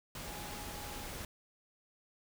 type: tone in noise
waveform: sine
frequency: 830.6 Hz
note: G#5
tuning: in tune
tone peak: -51 dBFS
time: 0.26-1.06 s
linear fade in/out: 2 ms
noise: pink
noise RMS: -44 dBFS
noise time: 0.15-1.25 s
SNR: -10 dB
effects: none